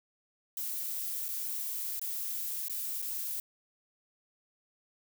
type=noise with dropouts; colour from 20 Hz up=violet; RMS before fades=-36 dBFS; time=0.57-3.4 s; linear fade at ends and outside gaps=1 ms; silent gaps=1.282-1.288 / 1.995-2.015 / 2.683-2.697 / 3.018-3.024 s; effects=none